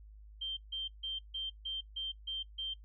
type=tone bursts; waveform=sine; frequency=3151 Hz; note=G7; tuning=8 cents sharp; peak=-35 dBFS; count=8; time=0.41-2.74 s; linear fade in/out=10 ms; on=160 ms; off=150 ms; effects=noise-tail reverb RT60 0.1 s tail -20 dB re dry + added 52 Hz sine -51 dBFS peak until 2.84 s